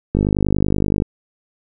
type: click train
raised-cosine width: 3 ms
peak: -4 dBFS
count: 45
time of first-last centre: 0.15-1.021 s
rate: 50.5 Hz
effects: none